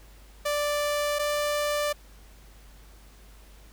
sawtooth tone pair in turn, 587.3 / 589.4 Hz, D5 / D5, 0 / +6 cents, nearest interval unison, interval 6 cents, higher second, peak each -21 dBFS, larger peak neither, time 0.45-1.19 / 1.19-1.93 s, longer neither, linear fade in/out 10 ms, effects added 50 Hz sine -49 dBFS peak until 3.72 s + pink hiss -56 dBFS RMS until 3.72 s

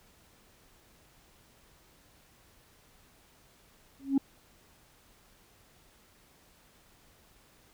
sine tone with exponential growth, 273.5 Hz, C#4, 23 cents flat, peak -17 dBFS, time 3.99-4.18 s, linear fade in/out 5 ms, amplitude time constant 41 ms, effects tanh soft clip ceiling -19 dBFS + pink hiss -62 dBFS RMS until 7.73 s

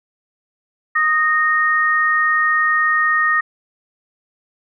sine tone pair together, 1244.5 / 1851.8 Hz, D#6 / A#6, 0 / -12 cents, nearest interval perfect fifth, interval 688 cents, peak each -17 / -15 dBFS, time 0.95-3.41 s, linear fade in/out 10 ms, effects none

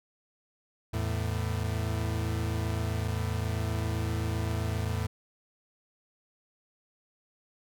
40% pulse tone pair together, 82.36 / 110 Hz, E2 / A2, -1 / 0 cents, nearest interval perfect fourth, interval 501 cents, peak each -31 / -30 dBFS, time 0.93-5.07 s, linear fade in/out 10 ms, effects none

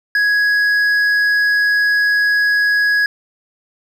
sine tone with hard clipping, 1667 Hz, G#6, 6 cents sharp, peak -13 dBFS, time 0.15-3.06 s, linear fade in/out 2 ms, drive 5 dB, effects none

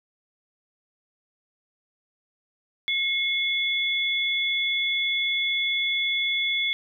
sine tone pair together, 2169 / 3438 Hz, C#7 / A7, -38 / -41 cents, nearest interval minor sixth, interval 797 cents, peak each -25 dBFS, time 2.88-6.73 s, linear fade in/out 0 ms, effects none

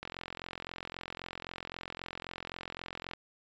click train, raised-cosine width 0.3 ms, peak -23 dBFS, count 137, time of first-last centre 0.03-3.135 s, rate 43.8 Hz, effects resampled to 16000 Hz

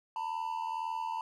triangle tone pair together, 898 / 980 Hz, A5 / B5, +35 / -14 cents, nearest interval major second, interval 151 cents, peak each -33 / -36 dBFS, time 0.16-1.21 s, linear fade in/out 2 ms, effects none

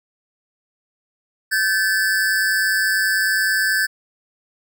square tone pair together, 1546 / 1735.3 Hz, G6 / A6, -24 / -24 cents, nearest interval major second, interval 200 cents, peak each -20 dBFS, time 1.51-3.87 s, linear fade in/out 20 ms, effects none

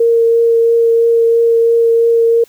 sine tone with vibrato, 461.9 Hz, A#4, 16 cents flat, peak -7 dBFS, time 0-2.44 s, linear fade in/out 5 ms, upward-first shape triangle, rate 3 Hz, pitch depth 11 cents each way, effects white hiss -48 dBFS RMS until 2.48 s

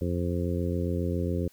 harmonic tone, 87.31 Hz, F2, in tune, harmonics 1 / 2 / 3 / 4 / 5 / 6, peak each -29 / -32 / -34 / -35 / -36 / -37 dBFS, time 0.01-1.48 s, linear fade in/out 5 ms, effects white hiss -61 dBFS RMS until 1.52 s

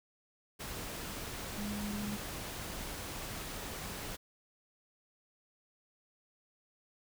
sine tone in noise, 206.7 Hz, G#3, 8 cents flat, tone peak -37 dBFS, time 1.57-2.17 s, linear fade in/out 20 ms, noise pink, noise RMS -42 dBFS, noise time 0.59-4.17 s, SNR +2 dB, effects none

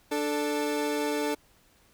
30% pulse tone pair together, 294.8 / 440 Hz, D4 / A4, +7 / 0 cents, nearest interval perfect fifth, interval 693 cents, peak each -27 dBFS, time 0.11-1.35 s, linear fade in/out 10 ms, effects pink hiss -62 dBFS RMS until 1.93 s

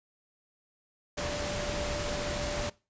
sine tone in noise, 587.3 Hz, D5, in tune, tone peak -35 dBFS, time 1.17-2.7 s, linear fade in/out 10 ms, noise pink, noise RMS -34 dBFS, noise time 1.17-2.7 s, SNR -4 dB, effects noise-tail reverb RT60 0.3 s tail -21 dB re dry + resampled to 16000 Hz

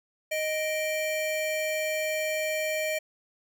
square tone pair together, 622.2 / 2349 Hz, D#5 / D7, 0 / 0 cents, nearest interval octave + major seventh, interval 2300 cents, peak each -29 / -33 dBFS, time 0.31-2.99 s, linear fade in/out 10 ms, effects none

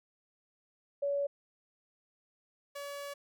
sine / sawtooth tone pair in turn, 566 / 568.3 Hz, C#5 / C#5, +36 / +43 cents, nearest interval unison, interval 7 cents, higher second, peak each -29 / -36 dBFS, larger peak first, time 1.02-1.27 / 2.75-3.14 s, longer second, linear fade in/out 10 ms, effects none

